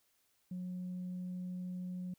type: tone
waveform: sine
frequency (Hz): 181.3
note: F#3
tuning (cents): -35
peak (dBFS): -37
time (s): 0.51-2.14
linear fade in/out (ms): 5
effects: tanh soft clip ceiling -36 dBFS + white hiss -75 dBFS RMS until 2.18 s